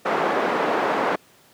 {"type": "band-pass noise", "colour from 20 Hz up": "pink", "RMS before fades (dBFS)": -22, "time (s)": [0.05, 1.16], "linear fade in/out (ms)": 10, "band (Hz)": [400, 1300], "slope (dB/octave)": 12, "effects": ["pink hiss -54 dBFS RMS until 1.53 s", "high-pass 150 Hz 12 dB/octave"]}